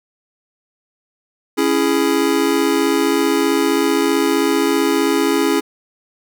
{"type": "chord", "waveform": "square", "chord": "C# minor", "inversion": "none", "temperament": "just", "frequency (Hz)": [277.2, 332.6, 415.8], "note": ["C#4", "E4", "G#4"], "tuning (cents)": [0, 16, 2], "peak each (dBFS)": [-19, -19, -19], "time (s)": [1.57, 5.61], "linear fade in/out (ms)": 20, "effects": []}